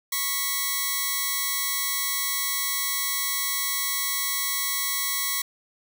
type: tone pair together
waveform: 5% pulse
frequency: 1100 / 1960 Hz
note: C#6 / B6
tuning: -14 / -14 cents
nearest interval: minor seventh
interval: 1000 cents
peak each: -16 dBFS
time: 0.12-5.42 s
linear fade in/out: 5 ms
effects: none